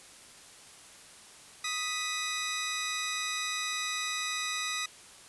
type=tone pair together; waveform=15% pulse; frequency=1251.3 / 1975.5 Hz; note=D#6 / B6; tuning=+9 / 0 cents; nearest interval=minor sixth; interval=791 cents; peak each=-28 dBFS; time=1.64-4.86 s; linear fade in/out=5 ms; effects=white hiss -52 dBFS RMS until 5.28 s + resampled to 24000 Hz